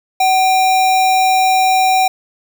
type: tone with sample-and-hold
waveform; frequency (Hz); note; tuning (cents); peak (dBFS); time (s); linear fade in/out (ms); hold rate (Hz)
sine; 754; F#5; +32; -9; 0.2-2.08; 5; 3150
effects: none